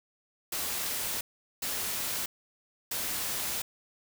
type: noise bursts at uneven times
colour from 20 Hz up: white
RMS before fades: -33 dBFS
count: 3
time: 0.52-1.21 / 1.62-2.26 / 2.91-3.62 s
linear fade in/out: 5 ms
effects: none